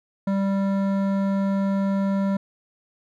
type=tone with hard clipping; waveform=sine; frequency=196 Hz; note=G3; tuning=in tune; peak=-22 dBFS; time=0.27-2.37 s; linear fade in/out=5 ms; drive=13 dB; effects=none